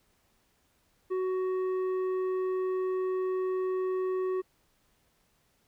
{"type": "tone with tanh clipping", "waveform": "sine", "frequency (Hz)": 372.6, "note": "F#4", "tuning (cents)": 12, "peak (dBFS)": -29, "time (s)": [1.1, 4.42], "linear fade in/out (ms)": 20, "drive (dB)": 8, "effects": ["pink hiss -70 dBFS RMS until 5.67 s"]}